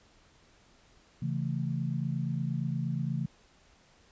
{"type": "chord", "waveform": "sine", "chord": "A major", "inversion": "first", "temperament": "equal with one note detuned", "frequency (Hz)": [136.29, 164.81, 220], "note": ["C#3", "E3", "A3"], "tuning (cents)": [-29, 0, 0], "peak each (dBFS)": [-32, -33, -37], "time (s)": [1.22, 3.26], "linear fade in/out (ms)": 5, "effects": ["pink hiss -62 dBFS RMS until 4.11 s", "resampled to 16000 Hz"]}